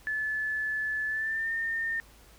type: tone with pitch glide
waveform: sine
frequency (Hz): 1731 to 1818.1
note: A6 to A#6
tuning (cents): -29 to -44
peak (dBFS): -28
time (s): 0.07-2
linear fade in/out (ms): 0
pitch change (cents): +85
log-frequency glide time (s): 1.07-1.52
effects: added 53 Hz sine -57 dBFS peak until 2.38 s + pink hiss -57 dBFS RMS until 2.38 s